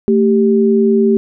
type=tone pair together; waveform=sine; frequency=222.6 / 392 Hz; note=A3 / G4; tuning=+20 / 0 cents; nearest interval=minor seventh; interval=980 cents; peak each=-11 dBFS; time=0.08-1.17 s; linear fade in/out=0 ms; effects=none